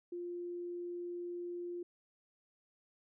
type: tone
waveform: sine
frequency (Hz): 350.1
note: F4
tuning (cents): +4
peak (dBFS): -39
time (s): 0.12-1.83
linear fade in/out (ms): 5
effects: none